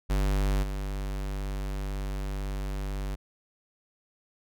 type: tone with level steps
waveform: square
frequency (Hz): 49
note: G1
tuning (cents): 0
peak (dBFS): -24 / -31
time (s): 0.09-3.16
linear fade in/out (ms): 20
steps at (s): 0.62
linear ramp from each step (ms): 20
effects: none